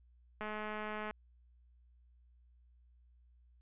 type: click train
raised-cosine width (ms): 0.5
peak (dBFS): -27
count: 150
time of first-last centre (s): 0.41-1.11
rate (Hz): 213
effects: added 60 Hz sine -62 dBFS peak until 3.61 s + resampled to 8000 Hz